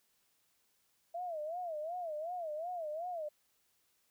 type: tone with vibrato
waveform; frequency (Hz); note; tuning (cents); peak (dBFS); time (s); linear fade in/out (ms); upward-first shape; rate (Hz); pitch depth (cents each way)
sine; 660; E5; +2; -37; 1.14-3.29; 10; sine; 2.7; 170
effects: white hiss -75 dBFS RMS until 4.1 s